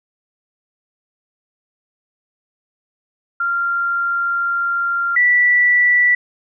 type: tone pair in turn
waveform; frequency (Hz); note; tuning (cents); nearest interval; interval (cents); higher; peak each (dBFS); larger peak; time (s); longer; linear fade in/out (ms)
sine; 1387 / 1961.5; F6 / B6; -12 / -12; tritone; 600; second; -16 / -10; second; 3.4-5.16 / 5.16-6.15; first; 5
effects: none